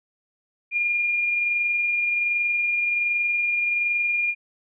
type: tone with amplitude modulation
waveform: sine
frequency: 2414 Hz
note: D7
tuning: 47 cents sharp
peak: -19 dBFS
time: 0.71-4.35 s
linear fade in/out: 50 ms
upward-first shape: sine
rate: 21.3 Hz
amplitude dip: 25%
effects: none